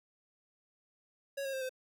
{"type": "tone with pitch steps", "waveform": "square", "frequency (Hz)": [554.4, 541.4, 528.8, 516.4], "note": ["C#5", "C#5", "C5", "C5"], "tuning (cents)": [0, -41, 18, -23], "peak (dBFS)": -36, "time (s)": [1.37, 1.694], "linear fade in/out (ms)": 10, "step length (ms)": 81, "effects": []}